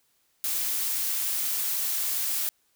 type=noise; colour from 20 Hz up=blue; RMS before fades=-28 dBFS; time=0.44-2.49 s; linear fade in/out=0 ms; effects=white hiss -69 dBFS RMS until 2.75 s